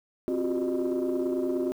sine tone cluster, 263.7 / 343.6 / 360.8 / 390.3 / 608 Hz, C4 / F4 / F#4 / G4 / D#5, +14 / -28 / -44 / -8 / -40 cents, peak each -29 / -34 / -27 / -34 / -34 dBFS, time 0.28-1.72 s, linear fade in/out 0 ms, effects tanh soft clip ceiling -20 dBFS + 9-bit

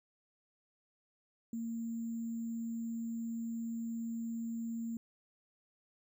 sine tone with sample-and-hold, 229.3 Hz, A#3, 28 cents flat, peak -36 dBFS, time 1.53-4.97 s, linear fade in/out 2 ms, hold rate 7350 Hz, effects none

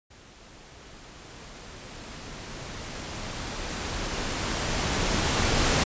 pink noise with level ramp, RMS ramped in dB -51 to -22 dBFS, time 0.1-5.84 s, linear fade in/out 10 ms, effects resampled to 16000 Hz

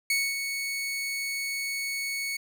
sawtooth tone with ADSR envelope, 2217 Hz, C#7, in tune, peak -19 dBFS, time 0.1-2.37 s, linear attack 3 ms, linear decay 240 ms, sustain -7 dB, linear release 7 ms, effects none

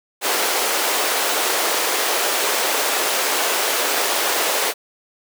pink high-pass noise, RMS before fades -20 dBFS, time 0.21-4.74 s, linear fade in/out 50 ms, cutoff 400 Hz, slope 24 dB/octave, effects none

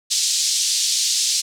pink band-pass noise, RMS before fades -20 dBFS, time 0.1-1.42 s, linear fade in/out 20 ms, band 4000 to 8000 Hz, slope 24 dB/octave, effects none

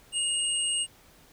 sine tone pair together, 2854 / 8464 Hz, F7 / C9, +37 / +19 cents, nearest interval octave + perfect fifth, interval 1882 cents, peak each -28 dBFS, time 0.12-0.87 s, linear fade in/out 50 ms, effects pink hiss -57 dBFS RMS until 1.32 s

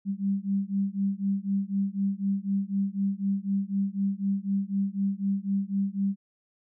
sine beating tone pair, 195.1 / 199.1 Hz, G3 / G3, -8 / +27 cents, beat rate 4 Hz, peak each -28 dBFS, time 0.05-6.16 s, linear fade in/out 50 ms, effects none

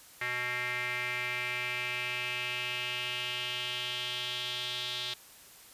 square tone with band-pass filter sweep, 123.4 Hz, B2, 1 cent flat, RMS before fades -35 dBFS, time 0.21-5.14 s, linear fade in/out 5 ms, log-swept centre 2000 to 3600 Hz, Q 4.4, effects white hiss -54 dBFS RMS until 5.73 s + resampled to 32000 Hz

